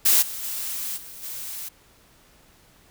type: noise with level steps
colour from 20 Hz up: blue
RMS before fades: -17 / -33 / -30 / -41 / -34 dBFS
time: 0.05-1.69 s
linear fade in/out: 10 ms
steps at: 0.21 / 0.42 / 0.96 / 1.22 s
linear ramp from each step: 20 ms
effects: pink hiss -56 dBFS RMS until 2.9 s